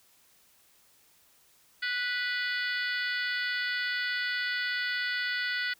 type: harmonic tone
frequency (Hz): 492.4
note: B4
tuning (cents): -5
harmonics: 3 / 4 / 5 / 6 / 7 / 8 / 9 / 10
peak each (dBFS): -32 / -33 / -43 / -41 / -40 / -47 / -39 / -48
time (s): 1.82-5.74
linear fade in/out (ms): 10
effects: white hiss -63 dBFS RMS until 5.79 s